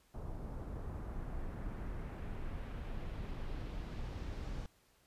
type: noise with low-pass filter sweep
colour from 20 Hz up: brown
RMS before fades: -42 dBFS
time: 0.14-4.66 s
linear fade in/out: 0 ms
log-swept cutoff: 940 to 6100 Hz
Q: 1
effects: pink hiss -70 dBFS RMS until 5.06 s + resampled to 32000 Hz